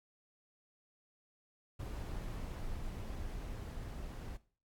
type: noise with level ramp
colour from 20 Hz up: brown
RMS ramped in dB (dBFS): -41 to -44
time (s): 1.79-4.37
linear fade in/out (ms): 10
effects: noise-tail reverb RT60 0.4 s tail -17 dB re dry + AAC 64 kbps